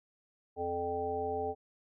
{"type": "harmonic tone", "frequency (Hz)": 86.7, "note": "F2", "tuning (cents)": -12, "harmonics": [1, 3, 5, 7, 9], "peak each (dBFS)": [-45, -45, -35, -41, -36], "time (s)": [0.56, 1.55], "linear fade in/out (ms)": 50, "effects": []}